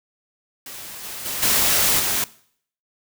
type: noise with level steps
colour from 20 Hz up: white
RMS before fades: -36 / -33 / -27 / -18 / -22 dBFS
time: 0.66-2.24 s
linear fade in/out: 2 ms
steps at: 1.03 / 1.25 / 1.42 / 1.99 s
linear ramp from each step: 10 ms
effects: noise-tail reverb RT60 0.6 s tail -20 dB re dry